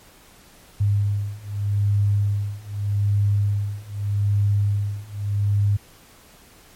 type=beating tone pair; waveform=sine; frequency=101.3 / 102.12 Hz; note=G#2 / G#2; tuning=-43 / -29 cents; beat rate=0.82 Hz; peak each=-22 / -21 dBFS; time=0.8-5.77 s; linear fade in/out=10 ms; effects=pink hiss -50 dBFS RMS until 6.75 s + MP3 64 kbps